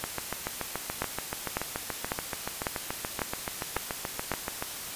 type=two click trains; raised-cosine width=0.5 ms; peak=-15 / -12 dBFS; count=33 / 7; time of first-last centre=0.04-4.625 / 1.02-4.317 s; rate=6.98 / 1.82 Hz; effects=white hiss -38 dBFS RMS until 4.95 s + resampled to 32000 Hz